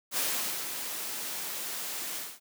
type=noise with ADSR envelope; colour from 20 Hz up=white; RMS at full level=-29 dBFS; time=0.11-2.4 s; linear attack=62 ms; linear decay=470 ms; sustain=-7 dB; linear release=230 ms; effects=high-pass 200 Hz 12 dB/octave